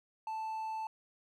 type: tone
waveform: triangle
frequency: 880 Hz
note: A5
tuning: in tune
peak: -34 dBFS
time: 0.27-0.87 s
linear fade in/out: 2 ms
effects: none